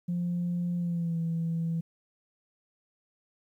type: tone with pitch glide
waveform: sine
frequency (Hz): 174.9 to 165.47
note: F3 to E3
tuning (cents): +3 to +7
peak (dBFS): -26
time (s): 0.08-1.81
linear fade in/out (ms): 10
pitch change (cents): -96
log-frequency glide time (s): 0.77-1.18
effects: tanh soft clip ceiling -24 dBFS + 11-bit